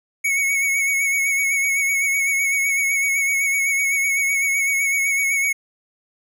square tone with vibrato, 2217 Hz, C#7, in tune, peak -18 dBFS, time 0.24-5.53 s, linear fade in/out 10 ms, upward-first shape sine, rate 7.9 Hz, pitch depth 34 cents each way, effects none

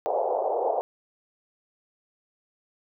pink band-pass noise, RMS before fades -26 dBFS, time 0.06-0.81 s, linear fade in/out 0 ms, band 440 to 830 Hz, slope 48 dB/octave, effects none

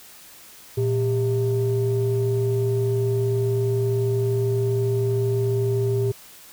sine tone pair together, 116.54 / 397 Hz, A#2 / G4, 0 / +22 cents, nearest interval octave + major sixth, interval 2122 cents, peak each -20 / -21 dBFS, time 0.77-6.12 s, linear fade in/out 10 ms, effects tanh soft clip ceiling -14 dBFS + white hiss -46 dBFS RMS until 6.52 s

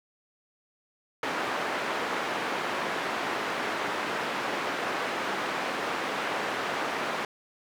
white band-pass noise, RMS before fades -31 dBFS, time 1.23-7.25 s, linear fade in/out 2 ms, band 250 to 1600 Hz, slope 12 dB/octave, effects none

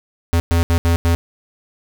square tone bursts at uneven times, 84.4 Hz, E2, 41 cents sharp, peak -13 dBFS, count 5, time 0.33-0.4 / 0.51-0.63 / 0.7-0.78 / 0.85-0.96 / 1.05-1.15 s, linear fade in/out 0 ms, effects none

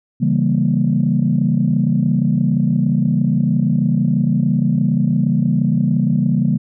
sine chord, C# diminished seventh, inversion none, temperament equal, 138.59 / 164.81 / 196 / 233.1 Hz, C#3 / E3 / G3 / Bb3, 0 / 0 / 0 / 0 cents, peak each -18 dBFS, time 0.2-6.58 s, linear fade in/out 20 ms, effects tanh soft clip ceiling -4 dBFS

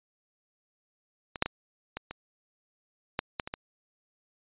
clicks, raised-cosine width 0.3 ms, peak -20 / -7 / -15 / -18 / -22 / -11 / -13 / -21 / -17 dBFS, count 9, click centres 1.358 / 1.424 / 1.46 / 1.97 / 2.11 / 3.191 / 3.398 / 3.475 / 3.539 s, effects resampled to 8000 Hz

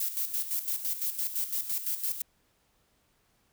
violet noise with tremolo, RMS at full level -30 dBFS, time 0-2.22 s, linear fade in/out 5 ms, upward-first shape square, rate 5.9 Hz, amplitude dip 65%, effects pink hiss -70 dBFS RMS until 3.52 s

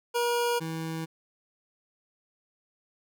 25% pulse tone pair in turn, 477.5 / 161.94 Hz, A#4 / E3, +42 / -30 cents, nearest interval octave + perfect fifth, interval 1872 cents, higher first, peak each -21 / -28 dBFS, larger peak first, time 0.14-0.6 / 0.6-1.06 s, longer neither, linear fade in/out 20 ms, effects none

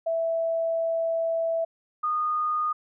sine tone pair in turn, 659.3 / 1229.2 Hz, E5 / D#6, 0 / -21 cents, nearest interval major seventh, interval 1079 cents, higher second, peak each -23 dBFS, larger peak neither, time 0.06-1.65 / 2.03-2.73 s, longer first, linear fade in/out 10 ms, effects none

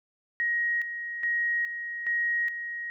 sine tone with tremolo, 1887 Hz, A#6, 21 cents sharp, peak -24 dBFS, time 0.4-2.9 s, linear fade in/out 0 ms, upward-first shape square, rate 1.2 Hz, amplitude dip 60%, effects none

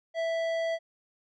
triangle tone with tanh clipping, 659.3 Hz, E5, in tune, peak -29 dBFS, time 0.14-0.79 s, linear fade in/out 50 ms, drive 17 dB, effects none

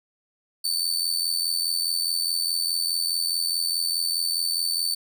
sawtooth tone with amplitude modulation, 4535 Hz, C#8, 39 cents sharp, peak -17 dBFS, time 0.64-4.95 s, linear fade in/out 10 ms, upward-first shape sine, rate 84.8 Hz, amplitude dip 70%, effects none

